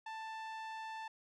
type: tone with low-pass filter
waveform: sawtooth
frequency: 884 Hz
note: A5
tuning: 8 cents sharp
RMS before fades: -45 dBFS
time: 0.06-1.08 s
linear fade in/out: 5 ms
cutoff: 3900 Hz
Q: 0.53
effects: none